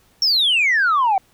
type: exponential sweep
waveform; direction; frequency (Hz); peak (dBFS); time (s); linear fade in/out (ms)
sine; down; 5588 to 742; -12; 0.22-1.18; 2
effects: tanh soft clip ceiling -11 dBFS + pink hiss -57 dBFS RMS until 1.33 s